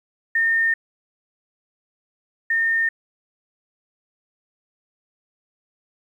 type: tone pair in turn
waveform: sine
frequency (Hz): 1822 / 1822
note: A#6 / A#6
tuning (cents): -40 / -40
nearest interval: unison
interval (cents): 0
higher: neither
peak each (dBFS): -16 / -17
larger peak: first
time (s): 0.35-0.74 / 2.5-2.89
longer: neither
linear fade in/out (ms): 5
effects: 9-bit